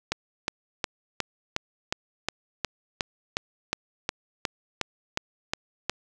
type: click train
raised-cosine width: 0.2 ms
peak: -8 dBFS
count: 17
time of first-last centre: 0.12-5.896 s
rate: 2.77 Hz
effects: none